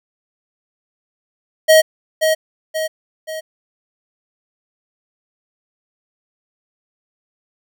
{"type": "tone with echo", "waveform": "square", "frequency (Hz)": 632, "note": "D#5", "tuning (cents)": 27, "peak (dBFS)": -7, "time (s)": [1.68, 1.82], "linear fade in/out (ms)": 20, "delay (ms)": 530, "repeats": 3, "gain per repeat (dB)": -6, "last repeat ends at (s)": 3.41, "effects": []}